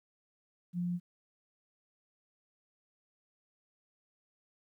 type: tone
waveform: sine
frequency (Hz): 176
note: F3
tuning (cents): +14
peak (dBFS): -31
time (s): 0.73-1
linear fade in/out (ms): 50
effects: 12-bit